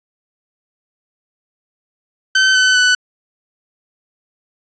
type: tone with pitch steps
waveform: sawtooth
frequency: 1535 / 1513.9 / 1493 Hz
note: G6 / F#6 / F#6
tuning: -37 / +39 / +15 cents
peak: -6 dBFS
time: 2.35-2.95 s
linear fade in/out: 5 ms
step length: 200 ms
effects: resampled to 16000 Hz + 8-bit